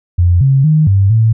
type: tone with pitch steps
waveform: sine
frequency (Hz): 87.7 / 135.4 / 155 / 98 / 111.8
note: F2 / C#3 / D#3 / G2 / A2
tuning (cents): +8 / -40 / -6 / 0 / +28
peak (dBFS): -6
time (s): 0.18-1.33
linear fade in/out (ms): 10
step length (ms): 230
effects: none